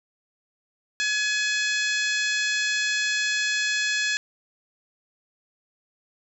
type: harmonic tone with a mistuned harmonic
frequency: 846 Hz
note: G#5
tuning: 32 cents sharp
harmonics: 2 / 3 / 4 / 5 / 6 / 7 / 8 / 9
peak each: -25 / -29 / -31 / -33 / -35 / -36 / -37 / -38 dBFS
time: 1-4.17 s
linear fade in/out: 0 ms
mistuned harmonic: 9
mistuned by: -22 cents
effects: none